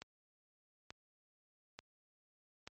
click train, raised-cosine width 0.2 ms, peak -29 dBFS, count 4, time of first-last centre 0.02-2.675 s, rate 1.13 Hz, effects high-pass 60 Hz 12 dB/octave + MP3 32 kbps

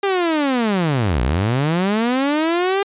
sawtooth linear two-way sweep, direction down then up, 404.2 to 56 to 404.2 Hz, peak -12 dBFS, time 0.03-2.83 s, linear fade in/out 5 ms, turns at 1.22 s, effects resampled to 8000 Hz

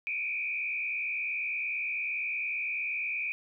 sine tone with frequency modulation, 2408 Hz, D7, 43 cents sharp, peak -30 dBFS, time 0.07-3.32 s, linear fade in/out 0 ms, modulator 68.7 Hz, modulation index 1.7, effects none

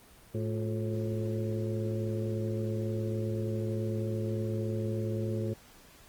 harmonic tone with a mistuned harmonic, 108.9 Hz, A2, 17 cents flat, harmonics 1 / 2 / 3 / 4 / 5, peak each -32 / -37 / -37 / -40 / -41 dBFS, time 0.34-5.54 s, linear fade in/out 10 ms, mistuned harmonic 3, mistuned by +130 cents, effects pink hiss -56 dBFS RMS until 6.08 s + Opus 24 kbps

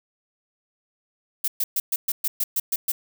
violet noise bursts, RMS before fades -23 dBFS, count 10, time 1.44-2.92 s, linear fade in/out 5 ms, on 40 ms, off 120 ms, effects none

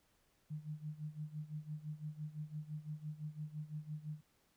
sine tone with tremolo, 152.2 Hz, D#3, 38 cents flat, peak -39 dBFS, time 0.5-4.21 s, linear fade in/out 10 ms, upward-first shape sine, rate 5.9 Hz, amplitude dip 85%, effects pink hiss -75 dBFS RMS until 4.56 s

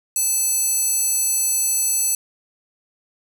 square tone with high-pass filter, 873 Hz, A5, 14 cents flat, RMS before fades -20 dBFS, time 0.16-2.15 s, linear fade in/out 2 ms, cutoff 7900 Hz, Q 3.4, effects none

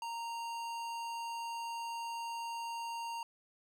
sine tone with hard clipping, 928 Hz, A#5, 8 cents flat, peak -40 dBFS, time 0.02-3.23 s, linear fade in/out 2 ms, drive 17 dB, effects none

